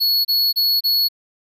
square tone bursts, 4374 Hz, C#8, 24 cents flat, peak -15 dBFS, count 4, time 0-1.087 s, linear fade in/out 20 ms, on 250 ms, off 29 ms, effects none

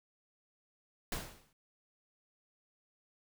pink noise with exponential decay, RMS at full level -35 dBFS, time 1.12-1.53 s, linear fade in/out 2 ms, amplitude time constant 87 ms, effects none

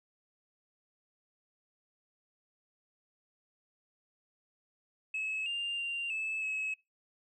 sine tone with pitch steps, 2583 / 2797 / 2779 / 2613 / 2574 Hz, E7 / F7 / F7 / E7 / E7, -36 / +2 / -9 / -16 / -42 cents, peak -31 dBFS, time 5.14-6.74 s, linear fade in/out 5 ms, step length 320 ms, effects noise-tail reverb RT60 0.2 s tail -23 dB re dry + tanh soft clip ceiling -30 dBFS

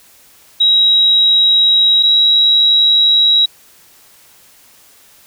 sine tone pair in turn, 3839 / 3863 Hz, B7 / B7, -50 / -39 cents, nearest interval unison, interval 11 cents, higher second, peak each -7 dBFS, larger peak neither, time 0.6-2.03 / 2.03-3.46 s, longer neither, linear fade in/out 10 ms, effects white hiss -46 dBFS RMS until 5.26 s

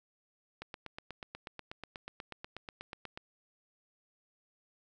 click train, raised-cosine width 0.3 ms, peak -26 dBFS, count 22, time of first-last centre 0.62-3.175 s, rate 8.22 Hz, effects none

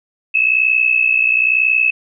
sine tone pair together, 2566 / 2627 Hz, E7 / E7, -47 / -7 cents, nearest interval unison, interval 40 cents, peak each -14 dBFS, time 0.34-1.91 s, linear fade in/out 10 ms, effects none

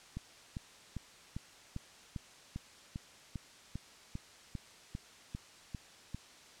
click train, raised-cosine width 5 ms, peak -27 dBFS, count 16, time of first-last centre 0.17-6.146 s, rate 2.51 Hz, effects white hiss -57 dBFS RMS until 6.6 s + low-pass 7000 Hz 12 dB/octave

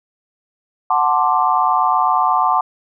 sine chord, D dominant seventh, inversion first, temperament equal, 740 / 880 / 1046.5 / 1174.7 Hz, F#5 / A5 / C6 / D6, 0 / 0 / 0 / 0 cents, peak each -18 dBFS, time 0.9-2.61 s, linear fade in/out 5 ms, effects none

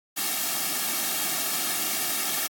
white noise with comb filter, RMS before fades -27 dBFS, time 0.16-2.48 s, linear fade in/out 20 ms, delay 2 ms, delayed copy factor -0.7, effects high-pass 200 Hz 12 dB/octave + AAC 64 kbps

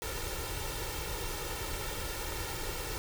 pink noise with comb filter, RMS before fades -37 dBFS, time 0.02-2.98 s, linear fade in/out 0 ms, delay 2.2 ms, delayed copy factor +0.75, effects none

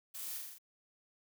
blue noise with echo, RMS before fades -45 dBFS, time 0.14-0.38 s, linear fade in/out 10 ms, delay 41 ms, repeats 5, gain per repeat -2 dB, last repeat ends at 0.585 s, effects none

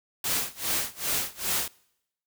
white noise with tremolo, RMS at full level -26 dBFS, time 0.24-1.68 s, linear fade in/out 2 ms, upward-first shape sine, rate 2.5 Hz, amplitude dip 95%, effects noise-tail reverb RT60 0.8 s tail -25 dB re dry

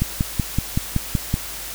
click train, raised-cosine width 5 ms, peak -6 dBFS, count 8, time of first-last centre 0.02-1.341 s, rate 5.3 Hz, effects added 50 Hz sine -41 dBFS peak until 1.74 s + white hiss -32 dBFS RMS until 1.74 s

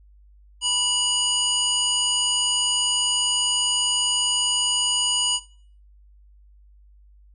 harmonic tone, 975 Hz, B5, 23 cents flat, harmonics 1 / 3 / 5 / 7 / 9, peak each -34 / -22 / -31 / -27 / -28 dBFS, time 0.61-5.4 s, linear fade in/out 50 ms, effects noise-tail reverb RT60 0.5 s tail -20 dB re dry + added 50 Hz sine -49 dBFS peak until 7.34 s

